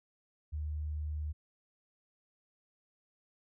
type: tone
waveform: sine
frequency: 75.8 Hz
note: D#2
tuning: 45 cents flat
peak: -34 dBFS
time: 0.52-1.33 s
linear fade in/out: 20 ms
effects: none